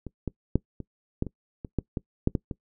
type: clicks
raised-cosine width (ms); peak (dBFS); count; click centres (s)
3; -23 / -16 / -8 / -23 / -12 / -22 / -22 / -12 / -16 / -8 / -12 / -19; 12; 0.067 / 0.277 / 0.556 / 0.803 / 1.224 / 1.267 / 1.648 / 1.787 / 1.972 / 2.274 / 2.352 / 2.512
effects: noise-tail reverb RT60 0.1 s tail -22 dB re dry